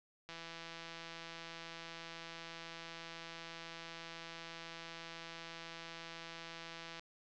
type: click train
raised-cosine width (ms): 0.2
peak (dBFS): -30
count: 1114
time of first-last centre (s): 0.29-6.995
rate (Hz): 166
effects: low-pass 5000 Hz 12 dB/octave